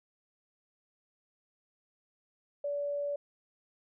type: tone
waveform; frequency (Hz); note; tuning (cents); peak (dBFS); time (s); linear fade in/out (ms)
sine; 575; D5; -37; -31; 2.64-3.16; 5
effects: none